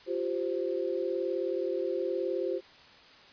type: chord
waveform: sine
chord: F suspended second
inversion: none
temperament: equal with one note detuned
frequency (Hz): 349.2 / 388.2 / 523.3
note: F4 / G4 / C5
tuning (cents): 0 / -17 / 0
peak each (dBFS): -33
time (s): 0.06-2.61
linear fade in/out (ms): 50
effects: white hiss -54 dBFS RMS until 3.32 s + resampled to 11025 Hz